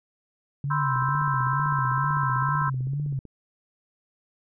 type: tone with vibrato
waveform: sine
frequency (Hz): 137.2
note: C#3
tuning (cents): -17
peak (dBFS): -25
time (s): 0.64-3.19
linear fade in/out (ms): 2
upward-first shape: sine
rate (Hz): 2.2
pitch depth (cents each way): 120
type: chord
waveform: sine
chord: C major seventh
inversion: third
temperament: equal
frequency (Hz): 987.8 / 1046.5 / 1318.5 / 1568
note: B5 / C6 / E6 / G6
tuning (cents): 0 / 0 / 0 / 0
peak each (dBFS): -30 / -27 / -29 / -32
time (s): 0.7-2.7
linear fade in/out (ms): 10
type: click train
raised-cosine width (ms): 3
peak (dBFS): -30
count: 37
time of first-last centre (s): 0.96-3.253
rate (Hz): 15.7
effects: none